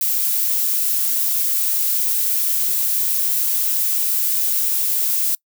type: noise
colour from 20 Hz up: violet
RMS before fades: -19 dBFS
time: 0.01-5.35 s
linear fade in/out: 2 ms
effects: noise-tail reverb RT60 0.1 s tail -25 dB re dry